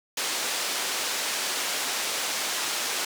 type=band-pass noise; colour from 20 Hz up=white; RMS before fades=-29 dBFS; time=0.17-3.05 s; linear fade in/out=5 ms; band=330 to 7000 Hz; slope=12 dB/octave; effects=none